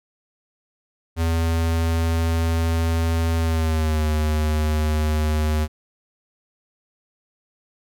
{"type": "tone with pitch glide", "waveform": "square", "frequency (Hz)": [82.41, 76.89], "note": ["E2", "D#2"], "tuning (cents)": [0, -20], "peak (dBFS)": -19, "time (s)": [1.16, 5.68], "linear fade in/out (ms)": 50, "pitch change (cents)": -120, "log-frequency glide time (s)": [3.38, 4.06], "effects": []}